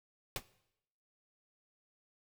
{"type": "noise with exponential decay", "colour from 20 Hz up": "pink", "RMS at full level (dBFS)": -32, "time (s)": [0.36, 0.43], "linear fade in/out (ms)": 1, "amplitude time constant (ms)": 15, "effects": ["noise-tail reverb RT60 0.8 s tail -19 dB re dry"]}